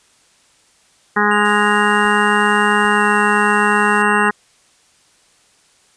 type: harmonic tone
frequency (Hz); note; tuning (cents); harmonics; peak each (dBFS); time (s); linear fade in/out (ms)
207.7; G#3; 0; 1 / 2 / 4 / 5 / 6 / 7 / 8 / 9; -20 / -20 / -20 / -20 / -20 / -20 / -20 / -20; 1.16-4.31; 10
type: tone with pitch glide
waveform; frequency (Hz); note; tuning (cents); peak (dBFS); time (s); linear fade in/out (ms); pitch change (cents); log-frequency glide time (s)
square; 2794 to 2756; F7 to F7; 0 to -24; -26; 1.31-4.29; 5; -24; 2.96-3.01
type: noise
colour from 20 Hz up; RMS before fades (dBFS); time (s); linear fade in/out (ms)
blue; -36; 1.45-4.02; 0
type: clicks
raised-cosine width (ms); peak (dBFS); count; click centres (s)
3; -26; 2; 2.054 / 2.849
effects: white hiss -54 dBFS RMS until 5.96 s + resampled to 22050 Hz